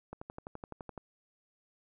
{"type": "click train", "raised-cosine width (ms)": 1, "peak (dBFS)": -28, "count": 11, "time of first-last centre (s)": [0.13, 0.977], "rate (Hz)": 11.8, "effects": []}